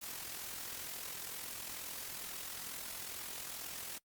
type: noise with amplitude modulation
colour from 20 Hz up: white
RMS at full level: -42 dBFS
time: 0.01-3.99 s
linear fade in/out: 20 ms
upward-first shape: sine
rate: 42.2 Hz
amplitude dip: 55%
effects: noise-tail reverb RT60 0.1 s tail -22 dB re dry + Opus 48 kbps